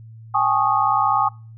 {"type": "tone cluster", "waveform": "sine", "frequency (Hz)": [792, 852, 1103, 1239], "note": ["G5", "G#5", "C#6", "D#6"], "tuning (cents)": [18, 44, -9, -8], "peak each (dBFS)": -21, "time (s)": [0.34, 1.29], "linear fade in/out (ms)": 10, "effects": ["noise-tail reverb RT60 0.4 s tail -26 dB re dry", "added 112 Hz sine -38 dBFS peak until 1.57 s"]}